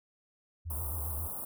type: tone with vibrato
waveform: sine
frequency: 77.5 Hz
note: D#2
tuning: 6 cents flat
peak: -35 dBFS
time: 0.65-1.28 s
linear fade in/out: 20 ms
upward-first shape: sine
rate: 7.4 Hz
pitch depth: 160 cents each way
type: band-stop noise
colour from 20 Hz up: white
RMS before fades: -39 dBFS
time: 0.7-1.45 s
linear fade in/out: 5 ms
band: 1200 to 9600 Hz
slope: 48 dB/octave
effects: none